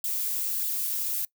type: noise with flanger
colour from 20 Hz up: violet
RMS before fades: -29 dBFS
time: 0.04-1.25 s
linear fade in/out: 2 ms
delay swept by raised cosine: 0.25 to 5.05 ms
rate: 1.6 Hz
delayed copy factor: +0.55
effects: noise-tail reverb RT60 0.1 s tail -22 dB re dry